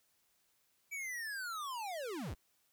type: linear sweep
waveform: square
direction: down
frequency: 2319 to 31.77 Hz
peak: -40 dBFS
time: 0.91-2.35 s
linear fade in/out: 20 ms
effects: white hiss -75 dBFS RMS until 2.72 s